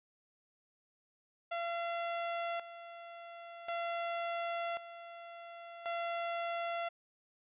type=tone with tremolo; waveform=sawtooth; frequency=682 Hz; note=F5; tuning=41 cents flat; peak=-31 dBFS; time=1.51-6.89 s; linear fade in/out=10 ms; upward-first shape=square; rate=0.46 Hz; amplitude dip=75%; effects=resampled to 8000 Hz